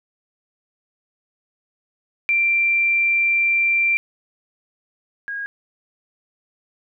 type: tone pair in turn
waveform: sine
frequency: 2360 / 1636.6 Hz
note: D7 / G#6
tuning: +8 / -26 cents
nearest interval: tritone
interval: 634 cents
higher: first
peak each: -15 / -25 dBFS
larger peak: first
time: 2.29-3.97 / 5.28-5.46 s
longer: first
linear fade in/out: 0 ms
effects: none